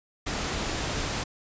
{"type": "noise", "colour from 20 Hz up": "pink", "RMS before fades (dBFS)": -30, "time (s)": [0.26, 1.24], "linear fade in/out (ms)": 10, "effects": ["resampled to 16000 Hz"]}